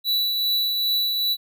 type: tone with tremolo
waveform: square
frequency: 3948 Hz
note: B7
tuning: 1 cent flat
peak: -19 dBFS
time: 0.04-1.37 s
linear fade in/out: 50 ms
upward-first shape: triangle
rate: 2.5 Hz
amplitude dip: 35%
effects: none